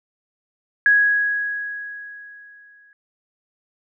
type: tone with exponential decay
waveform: sine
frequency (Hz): 1662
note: G#6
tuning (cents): +1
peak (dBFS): -10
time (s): 0.86-2.93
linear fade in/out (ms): 1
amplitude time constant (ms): 450
effects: none